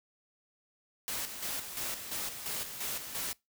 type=noise with tremolo; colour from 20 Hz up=white; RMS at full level=-36 dBFS; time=1.08-3.33 s; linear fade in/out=0 ms; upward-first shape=square; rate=2.9 Hz; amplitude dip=55%; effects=noise-tail reverb RT60 0.2 s tail -23 dB re dry